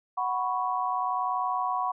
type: chord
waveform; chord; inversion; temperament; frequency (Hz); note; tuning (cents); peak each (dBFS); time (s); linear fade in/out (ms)
sine; F# suspended fourth; none; equal; 740 / 987.8 / 1108.7; F#5 / B5 / C#6; 0 / 0 / 0; -30; 0.17-1.92; 10
effects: none